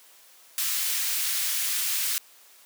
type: high-pass noise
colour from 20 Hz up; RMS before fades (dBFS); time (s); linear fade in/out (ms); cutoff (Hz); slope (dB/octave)
white; -27; 0.58-2.18; 0; 1800; 12
effects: white hiss -54 dBFS RMS until 2.65 s + high-pass 400 Hz 12 dB/octave